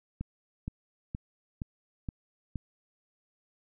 click train, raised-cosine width 5 ms, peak -22 dBFS, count 6, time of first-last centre 0.21-2.557 s, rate 2.13 Hz, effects none

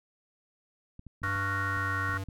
clicks, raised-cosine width 5 ms, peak -33 dBFS, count 9, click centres 0.994 / 1.067 / 1.219 / 1.277 / 1.358 / 1.77 / 2.093 / 2.141 / 2.287 s
square tone with pitch glide, 98 to 96.59 Hz, G2 to G2, 0 to -25 cents, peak -34 dBFS, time 1.23-2.24 s, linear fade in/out 5 ms, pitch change -25 cents, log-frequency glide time 1.52-2.01 s
sine chord, Gb major seventh, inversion second, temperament equal with one note detuned, 1108.7 / 1386.5 / 1480 / 1864.7 Hz, Db6 / F6 / Gb6 / Bb6, 0 / -13 / 0 / 0 cents, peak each -35 dBFS, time 1.23-2.18 s, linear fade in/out 10 ms
effects none

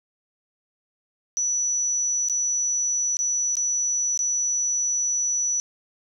sine tone with dropouts, 5920 Hz, F#8, in tune, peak -21 dBFS, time 1.37-5.6 s, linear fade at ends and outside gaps 0 ms, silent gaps 2.286-2.297 / 3.169-3.19 / 3.554-3.569 / 4.175-4.191 s, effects none

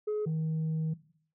sine tone pair in turn, 423.3 / 158.56 Hz, G#4 / D#3, +33 / +33 cents, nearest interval octave + perfect fourth, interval 1700 cents, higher first, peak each -26 dBFS, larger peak neither, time 0.07-0.26 / 0.26-0.94 s, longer second, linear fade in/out 10 ms, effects noise-tail reverb RT60 0.6 s tail -18 dB re dry + tanh soft clip ceiling -27 dBFS

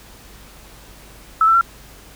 sine tone with pitch steps, 1308 / 1334.7 / 1362 Hz, E6 / E6 / F6, -14 / +21 / -44 cents, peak -10 dBFS, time 1.41-1.611 s, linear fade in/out 2 ms, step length 67 ms, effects added 50 Hz sine -45 dBFS peak until 2.15 s + pink hiss -44 dBFS RMS until 2.15 s

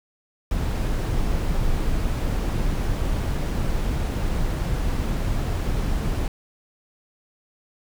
brown noise, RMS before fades -23 dBFS, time 0.51-6.28 s, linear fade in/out 2 ms, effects none

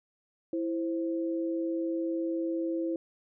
sine tone pair together, 331.1 / 525.1 Hz, E4 / C5, +8 / +6 cents, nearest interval minor sixth, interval 798 cents, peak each -29 / -36 dBFS, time 0.53-2.96 s, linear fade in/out 2 ms, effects none

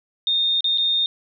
sine tone with dropouts, 3662 Hz, A#7, 32 cents flat, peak -17 dBFS, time 0.27-1.06 s, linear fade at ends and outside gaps 1 ms, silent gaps 0.607-0.643 / 0.776-0.782 s, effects none

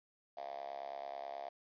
5% pulse tone with high-pass filter, 69.3 Hz, C#2, in tune, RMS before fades -45 dBFS, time 0.37-1.49 s, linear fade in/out 5 ms, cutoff 680 Hz, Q 9, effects resampled to 11025 Hz + 11-bit

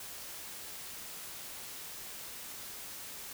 white noise, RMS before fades -45 dBFS, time 0-3.33 s, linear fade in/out 2 ms, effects none

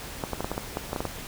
clicks, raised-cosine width 1 ms, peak -14 dBFS, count 11, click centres 0.238 / 0.333 / 0.406 / 0.445 / 0.516 / 0.579 / 0.771 / 0.931 / 0.962 / 1.005 / 1.053 s, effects pink hiss -39 dBFS RMS until 1.27 s

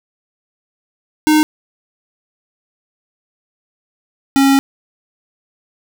square tone pair in turn, 307 / 273.5 Hz, D#4 / C#4, -23 / -23 cents, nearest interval major second, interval 200 cents, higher first, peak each -9 dBFS, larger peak neither, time 1.27-1.43 / 4.36-4.59 s, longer second, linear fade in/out 0 ms, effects none

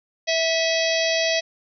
harmonic tone with a mistuned harmonic, 654 Hz, E5, 14 cents flat, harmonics 1 / 3 / 4 / 5 / 6 / 7 / 8 / 9, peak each -22 / -27 / -28 / -29 / -30 / -30 / -31 / -32 dBFS, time 0.27-1.41 s, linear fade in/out 20 ms, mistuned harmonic 4, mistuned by -46 cents, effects none

